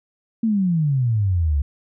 sine exponential sweep, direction down, 231.7 to 68 Hz, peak -16 dBFS, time 0.43-1.62 s, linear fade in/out 5 ms, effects none

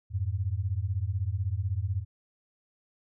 sine beating tone pair, 88 / 104 Hz, F2 / G#2, +14 / +3 cents, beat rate 16 Hz, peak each -30 dBFS, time 0.1-2.05 s, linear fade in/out 50 ms, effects none

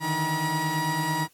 30% pulse tone cluster, 150.3 / 159.3 / 959 Hz, D3 / D#3 / A#5, +40 / +41 / +49 cents, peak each -30 / -27 / -24 dBFS, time 0-1.28 s, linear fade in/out 50 ms, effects white hiss -62 dBFS RMS until 1.33 s + AAC 64 kbps

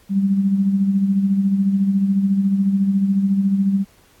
sine tone with tremolo, 196 Hz, G3, in tune, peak -12 dBFS, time 0.09-3.85 s, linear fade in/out 50 ms, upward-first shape sine, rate 14 Hz, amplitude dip 50%, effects pink hiss -54 dBFS RMS until 4.2 s + AAC 64 kbps

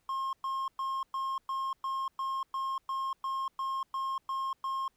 triangle tone bursts, 1070 Hz, C6, 38 cents sharp, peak -29 dBFS, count 14, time 0.09-4.88 s, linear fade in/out 2 ms, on 240 ms, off 110 ms, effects pink hiss -74 dBFS RMS until 4.96 s

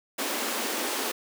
pink high-pass noise, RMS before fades -30 dBFS, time 0.18-1.12 s, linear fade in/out 10 ms, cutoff 220 Hz, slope 96 dB/octave, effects none

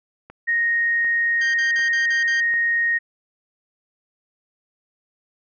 click train, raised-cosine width 0.5 ms, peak -25 dBFS, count 4, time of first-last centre 0.3-2.539 s, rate 1.34 Hz
sine tone, 1864.7 Hz, A#6, in tune, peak -17 dBFS, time 0.47-2.99 s, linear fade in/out 20 ms
15% pulse tone bursts, 1580 Hz, G6, 13 cents sharp, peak -22 dBFS, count 6, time 1.41-2.405 s, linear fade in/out 5 ms, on 130 ms, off 43 ms
effects resampled to 16000 Hz

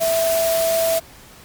sine tone in noise, 659.3 Hz, E5, in tune, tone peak -16 dBFS, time 0-1 s, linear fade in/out 20 ms, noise white, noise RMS -25 dBFS, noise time 0-1 s, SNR +6 dB, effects pink hiss -44 dBFS RMS until 1.44 s + MP3 96 kbps

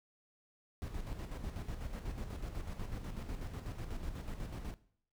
brown noise with tremolo, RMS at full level -40 dBFS, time 0.82-4.74 s, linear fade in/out 0 ms, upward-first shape square, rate 8.1 Hz, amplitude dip 50%, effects noise-tail reverb RT60 0.6 s tail -18 dB re dry

